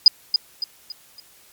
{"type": "tone with echo", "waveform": "sine", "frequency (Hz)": 4955, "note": "D#8", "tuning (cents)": -8, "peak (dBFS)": -5, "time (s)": [0.06, 0.08], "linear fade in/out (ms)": 2, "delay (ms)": 280, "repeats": 4, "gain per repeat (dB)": -8, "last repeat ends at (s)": 1.2, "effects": ["white hiss -52 dBFS RMS until 1.52 s", "MP3 96 kbps"]}